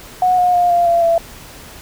sine tone with pitch steps, 732 / 719.4 / 707.1 / 694.9 / 683 / 671.2 Hz, F#5 / F#5 / F5 / F5 / F5 / E5, -19 / -49 / +21 / -9 / -39 / +31 cents, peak -10 dBFS, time 0.22-1.18 s, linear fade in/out 2 ms, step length 160 ms, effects pink hiss -37 dBFS RMS until 1.81 s

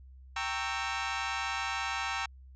20% pulse chord, G diminished seventh, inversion none, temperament equal with one note detuned, 784 / 921.1 / 1108.7 / 1318.5 Hz, G5 / Bb5 / Db6 / Fb6, 0 / -21 / 0 / 0 cents, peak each -32 / -32 / -34 / -32 dBFS, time 0.36-2.26 s, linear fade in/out 5 ms, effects added 65 Hz sine -49 dBFS peak until 2.55 s + resampled to 16000 Hz

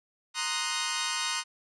10% pulse chord, C half-diminished seventh, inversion third, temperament equal with one note detuned, 932.3 / 1050.1 / 1244.5 / 1480 Hz, Bb5 / C6 / Eb6 / Gb6, 0 / +6 / 0 / 0 cents, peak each -26 dBFS, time 0.34-1.44 s, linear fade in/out 50 ms, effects resampled to 24000 Hz

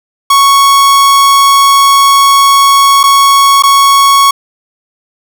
45% pulse tone with dropouts, 1108.7 Hz, C#6, in tune, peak -3 dBFS, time 0.3-4.31 s, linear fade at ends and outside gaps 5 ms, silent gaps 3.032-3.037 / 3.624-3.635 s, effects none

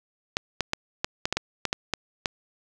clicks, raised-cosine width 0.2 ms, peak -7 dBFS, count 11, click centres 0.369 / 0.607 / 0.734 / 1.045 / 1.255 / 1.326 / 1.37 / 1.653 / 1.729 / 1.937 / 2.258 s, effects none

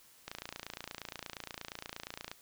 click train, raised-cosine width 0.2 ms, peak -23 dBFS, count 59, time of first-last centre 0.28-2.315 s, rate 28.5 Hz, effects white hiss -61 dBFS RMS until 2.41 s

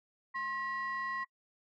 sine tone pair together, 1064.8 / 1922 Hz, C6 / B6, +30 / -48 cents, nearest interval minor seventh, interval 1022 cents, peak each -35 / -36 dBFS, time 0.34-1.25 s, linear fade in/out 20 ms, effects noise-tail reverb RT60 0.1 s tail -25 dB re dry + tanh soft clip ceiling -30 dBFS

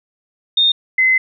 sine tone pair in turn, 3663 / 2048 Hz, A#7 / C7, -31 / -38 cents, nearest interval minor seventh, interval 1007 cents, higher first, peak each -10 dBFS, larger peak neither, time 0.57-0.72 / 0.98-1.18 s, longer second, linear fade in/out 5 ms, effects none

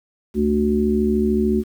harmonic tone, 73.7 Hz, D2, 7 cents sharp, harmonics 1 / 3 / 4 / 5, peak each -26 / -18 / -28 / -20 dBFS, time 0.34-1.64 s, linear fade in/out 50 ms, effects 8-bit

